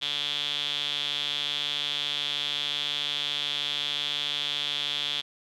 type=tone with band-pass filter; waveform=sawtooth; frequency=145.6 Hz; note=D3; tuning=15 cents flat; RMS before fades=-30 dBFS; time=0.01-5.22 s; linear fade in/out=20 ms; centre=3400 Hz; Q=9.5; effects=none